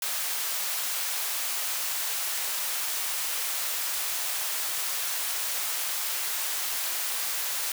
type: high-pass noise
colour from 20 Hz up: white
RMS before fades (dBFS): -30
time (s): 0.02-7.72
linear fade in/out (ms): 2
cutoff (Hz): 690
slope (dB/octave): 12
effects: none